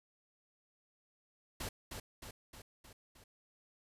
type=noise with echo; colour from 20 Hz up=pink; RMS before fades=-41 dBFS; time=1.6-1.69 s; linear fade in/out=5 ms; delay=310 ms; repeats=5; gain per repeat=-4 dB; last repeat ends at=3.24 s; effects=resampled to 32000 Hz